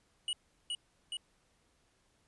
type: tone with echo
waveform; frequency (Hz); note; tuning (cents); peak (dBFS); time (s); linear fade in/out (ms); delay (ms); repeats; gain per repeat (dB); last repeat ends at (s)
square; 2926; F#7; -20; -33; 0.28-0.33; 2; 420; 2; -2; 1.17
effects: pink hiss -72 dBFS RMS until 2.27 s + resampled to 24000 Hz